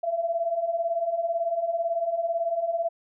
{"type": "beating tone pair", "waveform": "sine", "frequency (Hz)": [659.3, 677.3], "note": ["E5", "E5"], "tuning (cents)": [0, 47], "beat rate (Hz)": 18, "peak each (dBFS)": [-30, -25], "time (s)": [0.03, 2.89], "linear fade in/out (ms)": 10, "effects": []}